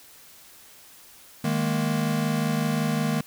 square chord, D# suspended fourth, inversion none, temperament equal, 155.56 / 207.7 / 233.1 Hz, D#3 / G#3 / A#3, 0 / 0 / 0 cents, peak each -27 / -29 / -28 dBFS, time 1.44-3.21 s, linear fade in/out 5 ms, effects white hiss -50 dBFS RMS until 3.26 s

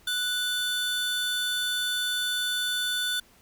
45% pulse tone pair together, 1480 / 3520 Hz, F#6 / A7, 0 / 0 cents, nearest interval octave + minor third, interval 1500 cents, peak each -30 / -28 dBFS, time 0.07-3.2 s, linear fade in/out 5 ms, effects pink hiss -58 dBFS RMS until 3.41 s

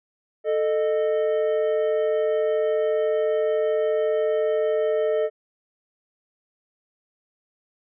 triangle tone pair together, 440 / 614.8 Hz, A4 / D#5, 0 / -21 cents, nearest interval tritone, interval 579 cents, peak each -20 / -21 dBFS, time 0.44-5.3 s, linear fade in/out 50 ms, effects resampled to 8000 Hz

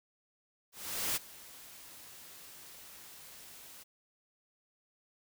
white noise with ADSR envelope, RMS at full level -32 dBFS, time 0.72-3.84 s, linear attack 440 ms, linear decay 22 ms, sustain -20 dB, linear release 19 ms, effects none

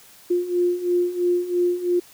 sine beating tone pair, 351.7 / 354.7 Hz, F4 / F4, +12 / +27 cents, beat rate 3 Hz, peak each -24 / -20 dBFS, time 0.3-2 s, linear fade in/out 10 ms, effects white hiss -49 dBFS RMS until 2.13 s

